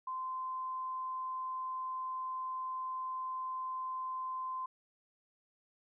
sine tone, 1035 Hz, C6, 19 cents flat, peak -36 dBFS, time 0.07-4.66 s, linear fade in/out 5 ms, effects none

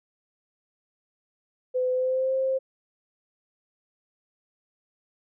sine tone with pitch glide, 507 to 528.2 Hz, B4 to C5, +45 to +16 cents, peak -22 dBFS, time 1.74-2.59 s, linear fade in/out 20 ms, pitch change +71 cents, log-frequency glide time 1.92-2.34 s, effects none

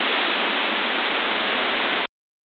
white band-pass noise, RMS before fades -22 dBFS, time 0-2.06 s, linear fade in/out 5 ms, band 200 to 3700 Hz, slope 96 dB/octave, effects Opus 48 kbps

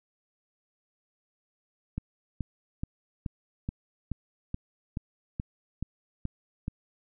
click train, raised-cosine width 5 ms, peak -19 dBFS, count 12, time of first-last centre 1.98-6.681 s, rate 2.34 Hz, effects none

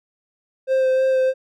triangle tone with vibrato, 523.3 Hz, C5, in tune, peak -13 dBFS, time 0.67-1.34 s, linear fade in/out 50 ms, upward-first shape sine, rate 3.2 Hz, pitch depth 14 cents each way, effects none

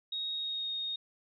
sine tone with pitch glide, 3759 to 3716 Hz, A#7 to A#7, +14 to -6 cents, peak -33 dBFS, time 0.12-0.96 s, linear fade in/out 5 ms, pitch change -20 cents, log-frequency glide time 0.33-0.71 s, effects none

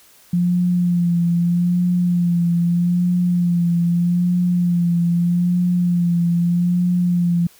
sine tone with vibrato, 174.61 Hz, F3, in tune, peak -14 dBFS, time 0.33-7.47 s, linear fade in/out 5 ms, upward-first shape sine, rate 0.8 Hz, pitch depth 33 cents each way, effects white hiss -50 dBFS RMS until 7.59 s

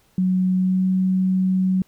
sine tone with pitch glide, 185 to 186.93 Hz, F#3 to F#3, 0 to +18 cents, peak -16 dBFS, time 0.18-1.82 s, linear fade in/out 2 ms, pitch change +18 cents, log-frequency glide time 0.55-0.85 s, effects pink hiss -60 dBFS RMS until 1.87 s

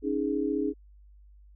sine chord, C# suspended second, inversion none, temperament just, 277.2 / 311.8 / 415.8 Hz, C#4 / D#4 / G#4, 0 / +4 / +2 cents, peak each -30 dBFS, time 0.02-0.74 s, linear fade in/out 50 ms, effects added 50 Hz sine -51 dBFS peak until 1.55 s

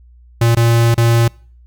square tone with dropouts, 116.54 Hz, A#2, in tune, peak -10 dBFS, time 0.41-1.28 s, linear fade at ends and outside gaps 5 ms, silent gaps 0.55-0.568 / 0.944-0.977 s, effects noise-tail reverb RT60 0.5 s tail -26 dB re dry + added 60 Hz sine -41 dBFS peak until 1.66 s

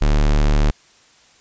square tone, 37 Hz, D1, 14 cents sharp, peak -13 dBFS, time 0.01-0.71 s, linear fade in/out 10 ms, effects white hiss -52 dBFS RMS until 1.4 s + resampled to 16000 Hz

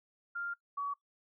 sine tone pair in turn, 1396.9 / 1132.2 Hz, F6 / C#6, 0 / +36 cents, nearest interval major third, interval 364 cents, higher first, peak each -35 / -33 dBFS, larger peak second, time 0.35-0.54 / 0.77-0.94 s, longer first, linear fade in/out 10 ms, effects noise-tail reverb RT60 0.1 s tail -20 dB re dry

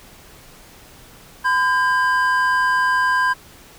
triangle tone pair together, 1013.3 / 1603 Hz, B5 / G6, +44 / +38 cents, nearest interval minor sixth, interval 794 cents, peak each -16 dBFS, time 1.44-3.34 s, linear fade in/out 20 ms, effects pink hiss -45 dBFS RMS until 3.78 s

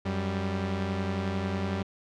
sawtooth tone pair together, 92.5 / 196 Hz, F#2 / G3, 0 / 0 cents, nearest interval octave + minor second, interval 1300 cents, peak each -27 dBFS, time 0.05-1.83 s, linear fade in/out 10 ms, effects low-pass 4000 Hz 12 dB/octave

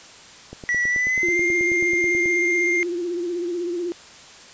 click train, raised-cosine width 2 ms, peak -22 dBFS, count 17, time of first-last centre 0.53-2.258 s, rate 9.26 Hz
triangle tone with pitch glide, 1948 to 2112 Hz, B6 to C7, -24 to +16 cents, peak -17 dBFS, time 0.69-2.83 s, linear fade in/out 0 ms, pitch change +140 cents, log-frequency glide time 0.87-1.4 s
sine tone with vibrato, 348.7 Hz, F4, 3 cents flat, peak -23 dBFS, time 1.23-3.92 s, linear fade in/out 0 ms, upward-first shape sine, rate 16 Hz, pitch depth 55 cents each way
effects white hiss -44 dBFS RMS until 4.53 s + resampled to 16000 Hz

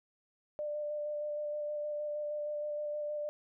sine tone with vibrato, 595 Hz, D5, 22 cents sharp, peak -34 dBFS, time 0.59-3.29 s, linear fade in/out 0 ms, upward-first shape square, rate 6.4 Hz, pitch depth 11 cents each way, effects none

